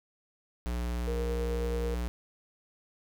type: tone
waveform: square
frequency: 59.8 Hz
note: A#1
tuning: 45 cents sharp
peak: -31 dBFS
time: 0.66-2.08 s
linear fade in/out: 0 ms
type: tone with tremolo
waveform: sine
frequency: 470 Hz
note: A#4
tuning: 14 cents sharp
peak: -32 dBFS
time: 1.07-1.95 s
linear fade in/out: 10 ms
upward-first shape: sine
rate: 9.2 Hz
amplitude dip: 25%
effects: none